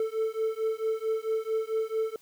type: beating tone pair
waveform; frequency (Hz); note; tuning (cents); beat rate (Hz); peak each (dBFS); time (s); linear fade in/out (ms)
triangle; 440 / 444.5; A4 / A4; 0 / +18; 4.5; -28; 0-2.16; 2
effects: white hiss -60 dBFS RMS until 2.21 s